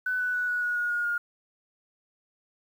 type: tone with pitch steps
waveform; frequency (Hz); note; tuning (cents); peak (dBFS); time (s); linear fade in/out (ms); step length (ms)
sine; 1500 / 1488.8 / 1477.6 / 1466.6 / 1455.6 / 1444.7 / 1433.9 / 1423.2; F#6 / F#6 / F#6 / F#6 / F#6 / F#6 / F6 / F6; +23 / +10 / -3 / -16 / -29 / -42 / +45 / +32; -25; 0.06-1.18; 5; 140
effects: 9-bit